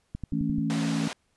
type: click train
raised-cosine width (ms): 5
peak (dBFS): -21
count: 6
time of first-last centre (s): 0.15-0.585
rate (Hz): 11.5
type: chord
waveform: sine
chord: A major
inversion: second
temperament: equal with one note detuned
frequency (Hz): 161.61 / 220 / 277.2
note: E3 / A3 / C#4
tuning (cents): -34 / 0 / 0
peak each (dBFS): -29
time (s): 0.32-1.08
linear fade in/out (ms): 5
type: band-pass noise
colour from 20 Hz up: pink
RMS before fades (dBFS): -37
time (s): 0.7-1.13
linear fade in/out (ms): 0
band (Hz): 360 to 7100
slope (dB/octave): 12
effects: pink hiss -71 dBFS RMS until 1.36 s + resampled to 24000 Hz